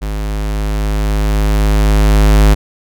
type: tone with level ramp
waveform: square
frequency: 51.91 Hz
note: G#1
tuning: in tune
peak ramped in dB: -18 to -5 dBFS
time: 0.01-2.55 s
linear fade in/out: 20 ms
effects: none